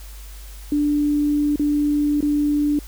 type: tone with dropouts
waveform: sine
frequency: 293.7 Hz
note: D4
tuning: in tune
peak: -16 dBFS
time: 0.72-2.79 s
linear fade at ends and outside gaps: 2 ms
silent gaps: 1.559-1.595 / 2.207-2.226 s
effects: added 50 Hz sine -35 dBFS peak until 2.87 s + white hiss -45 dBFS RMS until 2.87 s